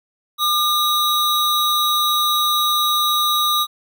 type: tone pair together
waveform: square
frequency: 1205 / 3826 Hz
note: D6 / A#7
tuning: +44 / +44 cents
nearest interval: octave + minor sixth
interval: 2000 cents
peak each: -19 dBFS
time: 0.38-3.67 s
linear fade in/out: 50 ms
effects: none